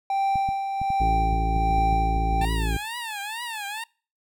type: tone with tremolo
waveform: triangle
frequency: 784 Hz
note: G5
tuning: in tune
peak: -18 dBFS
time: 0.1-2.45 s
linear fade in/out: 2 ms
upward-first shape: sine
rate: 1.3 Hz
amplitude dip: 50%
type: clicks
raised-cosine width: 5 ms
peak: -21 dBFS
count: 12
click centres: 0.357 / 0.489 / 0.816 / 0.904 / 1.33 / 1.565 / 1.705 / 1.786 / 1.929 / 2.169 / 2.333 / 2.413 s
type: harmonic tone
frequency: 55 Hz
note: A1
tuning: in tune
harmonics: 1 / 2 / 3 / 5 / 6 / 7 / 8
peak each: -23 / -33 / -33 / -35 / -39 / -38 / -41 dBFS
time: 1-2.77 s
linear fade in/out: 5 ms
type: tone with vibrato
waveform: 15% pulse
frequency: 880 Hz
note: A5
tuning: in tune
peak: -24 dBFS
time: 2.41-3.84 s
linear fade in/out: 5 ms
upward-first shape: triangle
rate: 2.2 Hz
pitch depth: 190 cents each way
effects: noise-tail reverb RT60 0.4 s tail -26 dB re dry